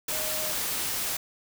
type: tone in noise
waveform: sine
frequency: 622.3 Hz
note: D#5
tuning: in tune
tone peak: -37 dBFS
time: 0.12-0.52 s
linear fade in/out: 5 ms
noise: white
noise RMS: -30 dBFS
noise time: 0.08-1.17 s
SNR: -10 dB
effects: none